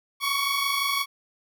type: tone pair together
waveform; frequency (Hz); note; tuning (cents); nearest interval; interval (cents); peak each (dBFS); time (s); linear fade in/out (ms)
15% pulse; 1104 / 1129.8; C#6 / C#6; -7 / +33; unison; 40; -20; 0.2-1.06; 50
effects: none